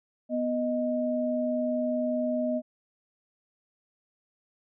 sine tone pair together, 246.9 / 622.1 Hz, B3 / D#5, 0 / 0 cents, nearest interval octave + major third, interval 1600 cents, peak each -28 dBFS, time 0.29-2.62 s, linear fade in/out 50 ms, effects none

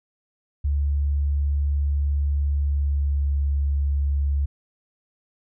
sine tone with pitch glide, 71.5 to 70.6 Hz, D2 to C#2, -46 to +32 cents, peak -19 dBFS, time 0.64-4.46 s, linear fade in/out 10 ms, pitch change -22 cents, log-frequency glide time 2.51-3.31 s, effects none

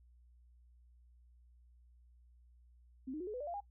sine tone with pitch steps, 261.6 / 307.5 / 361.5 / 425 / 499.6 / 587.3 / 690.4 / 811.6 Hz, C4 / D#4 / F#4 / G#4 / B4 / D5 / F5 / G#5, 0 / -20 / -40 / +40 / +20 / 0 / -20 / -40 cents, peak -39 dBFS, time 3.07-3.606 s, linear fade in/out 10 ms, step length 67 ms, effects noise-tail reverb RT60 0.1 s tail -21 dB re dry + added 60 Hz sine -61 dBFS peak until 3.7 s

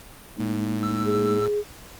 sine chord, Ab suspended second, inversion none, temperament just, 207.7 / 233.6 / 311.5 Hz, Ab3 / Bb3 / Eb4, 0 / +4 / +2 cents, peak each -28 / -30 / -29 dBFS, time 0.36-1.42 s, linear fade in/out 50 ms
sawtooth tone with vibrato, 110 Hz, A2, in tune, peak -26 dBFS, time 0.4-1.48 s, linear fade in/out 0 ms, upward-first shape square, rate 3.9 Hz, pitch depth 31 cents each way
triangle tone with tremolo, 1329 Hz, E6, 14 cents sharp, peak -26 dBFS, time 0.83-1.46 s, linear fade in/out 0 ms, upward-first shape sine, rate 6.9 Hz, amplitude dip 55%
sine tone, 415.3 Hz, G#4, in tune, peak -21 dBFS, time 1.04-1.64 s, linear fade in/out 50 ms
effects pink hiss -45 dBFS RMS until 1.99 s + Opus 48 kbps

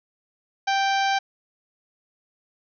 harmonic tone with a mistuned harmonic, 784 Hz, G5, in tune, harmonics 1 / 2 / 3 / 4 / 5 / 6 / 7 / 8, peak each -21 / -27 / -31 / -33 / -35 / -37 / -38 / -39 dBFS, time 0.67-1.19 s, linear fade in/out 10 ms, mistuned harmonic 8, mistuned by -38 cents, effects none

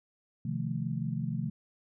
sine chord, F dominant seventh, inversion second, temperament equal with one note detuned, 129.09 / 155.56 / 174.61 / 220 Hz, C3 / Eb3 / F3 / A3, -23 / 0 / 0 / 0 cents, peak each -35 / -35 / -37 / -37 dBFS, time 0.45-1.5 s, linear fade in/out 5 ms, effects none

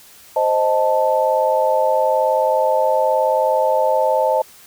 sine chord, A diminished, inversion first, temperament equal, 523.3 / 622.3 / 880 Hz, C5 / Eb5 / A5, 0 / 0 / 0 cents, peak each -18 dBFS, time 0.36-4.42 s, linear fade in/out 5 ms, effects white hiss -45 dBFS RMS until 4.66 s

